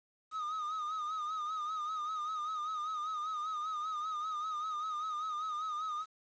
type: tone with vibrato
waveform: triangle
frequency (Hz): 1244.5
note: D#6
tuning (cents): 0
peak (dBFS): -33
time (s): 0.31-6.06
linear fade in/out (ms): 50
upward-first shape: sine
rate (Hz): 5.1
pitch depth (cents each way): 64
effects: resampled to 16000 Hz + 10-bit